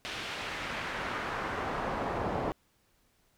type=noise with band-pass filter sweep; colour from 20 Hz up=brown; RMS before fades=-35 dBFS; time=0.05-2.52 s; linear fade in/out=0 ms; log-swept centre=3200 to 670 Hz; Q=1.1; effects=pink hiss -70 dBFS RMS until 3.37 s